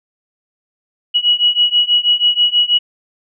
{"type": "beating tone pair", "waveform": "sine", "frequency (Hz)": [2915, 2921.2], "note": ["F#7", "F#7"], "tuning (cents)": [-26, -23], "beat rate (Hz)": 6.2, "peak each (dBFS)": [-14, -13], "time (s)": [1.14, 2.79], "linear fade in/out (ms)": 20, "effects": []}